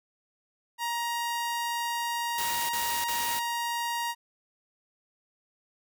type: tone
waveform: sawtooth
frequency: 942 Hz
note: A#5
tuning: 18 cents sharp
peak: -25 dBFS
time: 0.78-4.15 s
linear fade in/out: 50 ms
type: noise bursts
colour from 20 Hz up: white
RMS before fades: -34 dBFS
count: 3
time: 2.38-3.392 s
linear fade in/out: 2 ms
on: 310 ms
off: 41 ms
effects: none